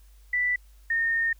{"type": "tone pair in turn", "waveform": "sine", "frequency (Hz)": [1975.5, 1833], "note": ["B6", "A#6"], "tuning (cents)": [0, -30], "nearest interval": "minor second", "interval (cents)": 130, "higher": "first", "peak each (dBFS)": -22, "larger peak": "neither", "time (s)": [[0.33, 0.56], [0.9, 1.33]], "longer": "second", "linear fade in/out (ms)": 5, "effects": ["added 50 Hz sine -50 dBFS peak until 1.39 s", "white hiss -64 dBFS RMS until 1.39 s"]}